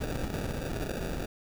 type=noise with sample-and-hold; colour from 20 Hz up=pink; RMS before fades=-34 dBFS; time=0-1.26 s; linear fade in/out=10 ms; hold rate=1050 Hz; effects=none